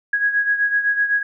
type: beating tone pair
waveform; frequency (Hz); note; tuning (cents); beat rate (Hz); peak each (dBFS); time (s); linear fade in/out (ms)
sine; 1655 / 1662.9; G#6 / G#6; -6 / +2; 7.9; -17 / -23; 0.13-1.23; 5
effects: none